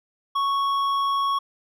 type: tone with hard clipping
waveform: sine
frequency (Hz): 1108.7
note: C#6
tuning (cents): 0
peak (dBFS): -22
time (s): 0.35-1.39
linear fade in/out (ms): 10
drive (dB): 7
effects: none